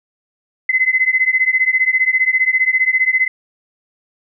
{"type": "beating tone pair", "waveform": "sine", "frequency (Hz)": [2035, 2050], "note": ["C7", "C7"], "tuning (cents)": [-49, -36], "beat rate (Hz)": 15, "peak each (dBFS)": -15, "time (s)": [0.69, 3.28], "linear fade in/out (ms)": 5, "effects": []}